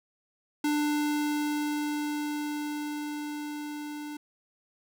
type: tone with level ramp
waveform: square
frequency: 296.8 Hz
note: D4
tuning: 18 cents sharp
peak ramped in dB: -25 to -37 dBFS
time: 0.64-4.17 s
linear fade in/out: 5 ms
effects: none